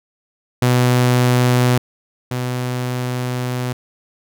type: tone pair in turn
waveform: sawtooth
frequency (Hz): 124.3 / 125.09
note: B2 / B2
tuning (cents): +12 / +23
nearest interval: unison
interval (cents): 11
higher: second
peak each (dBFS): -8 / -16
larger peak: first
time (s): 0.62-1.78 / 2.31-3.73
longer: second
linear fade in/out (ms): 5
effects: none